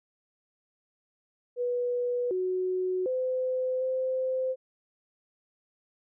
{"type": "tone with pitch steps", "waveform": "sine", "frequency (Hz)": [489.3, 369.2, 512, 518], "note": ["B4", "F#4", "C5", "C5"], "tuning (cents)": [-16, -4, -38, -17], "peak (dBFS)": -26, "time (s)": [1.56, 4.56], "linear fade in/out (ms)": 50, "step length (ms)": 750, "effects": []}